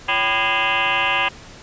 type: tone with frequency modulation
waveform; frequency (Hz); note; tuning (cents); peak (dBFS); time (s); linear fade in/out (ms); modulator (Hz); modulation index
sine; 1863; A#6; -2; -16; 0.08-1.29; 10; 217; 5.3
effects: pink hiss -41 dBFS RMS until 1.62 s + resampled to 16000 Hz